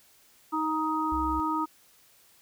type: harmonic tone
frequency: 313 Hz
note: D#4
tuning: 10 cents sharp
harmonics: 1 / 3 / 4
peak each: -30 / -30 / -30 dBFS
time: 0.52-1.66 s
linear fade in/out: 20 ms
type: tone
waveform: sine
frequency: 64.7 Hz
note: C2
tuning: 19 cents flat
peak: -33 dBFS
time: 1.12-1.4 s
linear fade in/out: 0 ms
effects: white hiss -60 dBFS RMS until 2.41 s